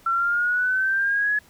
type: exponential sweep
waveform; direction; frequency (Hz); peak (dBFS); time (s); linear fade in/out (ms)
sine; up; 1345 to 1700; -19; 0.06-1.39; 5
effects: pink hiss -54 dBFS RMS until 1.49 s